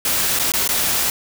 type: noise with dropouts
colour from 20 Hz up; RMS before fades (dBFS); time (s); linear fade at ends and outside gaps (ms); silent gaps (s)
white; -19; 0.05-1.1; 2; 0.39-0.396 / 0.52-0.537 / 0.677-0.689
effects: none